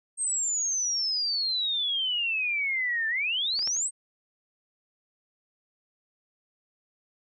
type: exponential two-way sweep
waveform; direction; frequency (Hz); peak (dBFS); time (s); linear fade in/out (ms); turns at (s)
sine; down then up; 8510 to 1760 to 8510; -25; 0.17-3.91; 50; 3.08
type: clicks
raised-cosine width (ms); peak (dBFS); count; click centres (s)
0.3; -26 / -32 / -22 / -32; 4; 3.592 / 3.625 / 3.675 / 3.766
effects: none